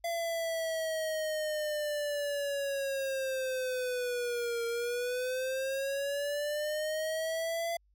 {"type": "linear two-way sweep", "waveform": "square", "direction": "down then up", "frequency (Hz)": [680, 464.4, 680], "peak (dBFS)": -32, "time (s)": [0.04, 7.77], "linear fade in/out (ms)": 5, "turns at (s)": 4.66, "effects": ["added 50 Hz sine -65 dBFS peak until 7.94 s"]}